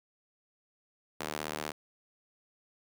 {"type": "tone with high-pass filter", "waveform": "sawtooth", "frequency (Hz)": 76.3, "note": "D#2", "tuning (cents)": -33, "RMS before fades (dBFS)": -38, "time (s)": [1.2, 1.72], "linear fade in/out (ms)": 5, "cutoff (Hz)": 380, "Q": 0.52, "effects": []}